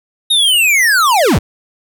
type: linear sweep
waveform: square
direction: down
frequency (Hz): 3770 to 35.85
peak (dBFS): -9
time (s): 0.3-1.39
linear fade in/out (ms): 10
effects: none